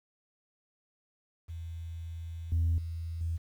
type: tone with level steps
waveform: sine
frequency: 83 Hz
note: E2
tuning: 12 cents sharp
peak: -37 / -23 / -34 / -29 dBFS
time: 1.48-3.38 s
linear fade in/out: 20 ms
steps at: 2.52 / 2.78 / 3.21 s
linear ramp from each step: 2 ms
effects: tanh soft clip ceiling -22 dBFS + 10-bit